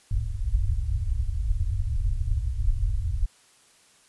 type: low-pass noise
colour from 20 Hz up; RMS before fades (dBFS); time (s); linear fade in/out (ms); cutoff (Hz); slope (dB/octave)
pink; -25; 0.11-3.26; 5; 110; 96
effects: white hiss -58 dBFS RMS until 4.08 s + resampled to 24000 Hz